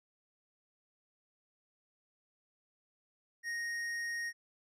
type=tone with hard clipping; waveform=sine; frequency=1866 Hz; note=A#6; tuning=1 cent sharp; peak=-37 dBFS; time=3.43-4.33 s; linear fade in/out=50 ms; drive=9 dB; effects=none